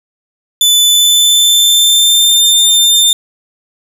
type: tone with pitch glide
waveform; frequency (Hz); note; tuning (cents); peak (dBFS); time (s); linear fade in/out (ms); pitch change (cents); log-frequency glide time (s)
sawtooth; 3500 to 3598; A7 to A7; -10 to +38; -3; 0.61-3.13; 2; +48; 0.85-2.41
effects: none